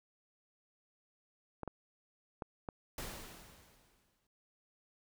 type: clicks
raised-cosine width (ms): 1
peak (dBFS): -26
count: 4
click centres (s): 1.633 / 1.677 / 2.422 / 2.688
type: noise with exponential decay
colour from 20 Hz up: pink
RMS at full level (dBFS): -42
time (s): 2.98-4.27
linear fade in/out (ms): 2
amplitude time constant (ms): 280
effects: none